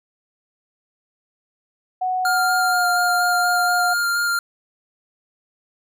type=tone with pitch glide; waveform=sine; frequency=740 to 717.7 Hz; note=F#5 to F5; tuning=0 to +47 cents; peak=-19 dBFS; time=2.01-3.94 s; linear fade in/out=10 ms; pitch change=-53 cents; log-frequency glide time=2.65-2.85 s
type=tone with vibrato; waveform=square; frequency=1402 Hz; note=F6; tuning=6 cents sharp; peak=-19 dBFS; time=2.25-4.39 s; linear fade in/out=2 ms; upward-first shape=square; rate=4.2 Hz; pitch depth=9 cents each way
effects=none